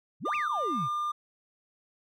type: exponential two-way sweep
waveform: sine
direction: up then down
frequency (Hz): 110 to 2736 to 110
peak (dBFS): -31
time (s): 0.2-0.89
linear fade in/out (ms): 50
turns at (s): 0.35
type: tone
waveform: triangle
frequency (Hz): 1200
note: D6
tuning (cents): +37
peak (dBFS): -26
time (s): 0.25-1.12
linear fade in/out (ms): 10
effects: tanh soft clip ceiling -19 dBFS